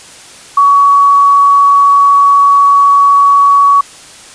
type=tone; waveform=sine; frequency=1127 Hz; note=C#6; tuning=28 cents sharp; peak=-3 dBFS; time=0.57-3.81 s; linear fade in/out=5 ms; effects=white hiss -34 dBFS RMS until 4.34 s + resampled to 22050 Hz